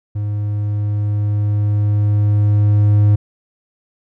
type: tone with level ramp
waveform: triangle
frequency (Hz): 103.83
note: G#2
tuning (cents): 0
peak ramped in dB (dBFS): -16 to -6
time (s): 0.15-3.16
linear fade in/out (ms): 10
effects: none